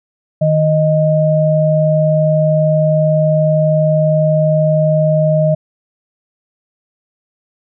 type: tone pair together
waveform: sine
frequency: 155.4 / 622 Hz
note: D#3 / D#5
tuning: -2 / -1 cents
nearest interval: 2 octaves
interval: 2401 cents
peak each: -12 dBFS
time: 0.41-5.55 s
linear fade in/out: 10 ms
effects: none